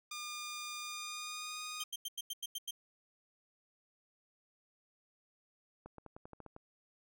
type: tone with pitch glide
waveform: 10% pulse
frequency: 1209 to 1235.1 Hz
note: D6 to D#6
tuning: +50 to -13 cents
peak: -33 dBFS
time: 0.11-1.84 s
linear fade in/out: 5 ms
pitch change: +37 cents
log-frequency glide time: 0.8-1.6 s
type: tone bursts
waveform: sawtooth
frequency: 3157 Hz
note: G7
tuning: 12 cents sharp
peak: -35 dBFS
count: 8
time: 1.8-2.709 s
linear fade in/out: 5 ms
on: 34 ms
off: 91 ms
type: clicks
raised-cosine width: 1 ms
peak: -35 dBFS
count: 9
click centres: 5.86 / 5.983 / 6.063 / 6.165 / 6.255 / 6.333 / 6.403 / 6.463 / 6.564 s
effects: none